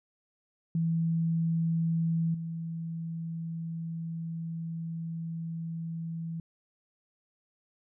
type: tone with level steps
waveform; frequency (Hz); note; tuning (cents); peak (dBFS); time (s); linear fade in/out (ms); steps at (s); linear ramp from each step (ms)
sine; 164.81; E3; 0; -25 / -33; 0.75-6.4; 2; 2.34; 5
effects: none